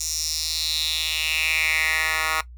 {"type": "tone with high-pass filter sweep", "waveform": "10% pulse", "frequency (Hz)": 158, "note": "D#3", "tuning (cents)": 27, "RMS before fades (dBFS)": -24, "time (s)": [0, 2.41], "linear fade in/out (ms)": 5, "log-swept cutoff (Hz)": [6300, 1400], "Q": 4.2, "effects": ["noise-tail reverb RT60 0.1 s tail -17 dB re dry", "added 60 Hz sine -39 dBFS peak until 2.57 s"]}